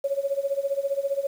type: tone with tremolo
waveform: sine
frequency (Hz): 555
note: C#5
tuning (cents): +2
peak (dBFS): -20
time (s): 0.04-1.27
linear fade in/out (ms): 5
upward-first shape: sine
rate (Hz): 15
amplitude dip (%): 85
effects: 8-bit